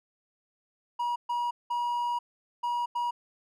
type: tone bursts at uneven times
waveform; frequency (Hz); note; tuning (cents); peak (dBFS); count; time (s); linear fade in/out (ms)
triangle; 960; B5; -49; -25; 5; 0.99-1.16 / 1.29-1.51 / 1.7-2.19 / 2.63-2.86 / 2.95-3.11; 10
effects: none